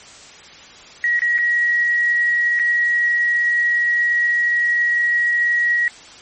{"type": "tone with dropouts", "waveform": "sine", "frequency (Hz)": 1908, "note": "A#6", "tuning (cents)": 40, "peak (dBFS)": -14, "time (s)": [1.04, 5.88], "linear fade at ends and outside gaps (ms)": 1, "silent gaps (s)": [[1.193, 1.219], [1.381, 1.386], [2.591, 2.596]], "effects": ["white hiss -41 dBFS RMS until 6.21 s", "MP3 32 kbps"]}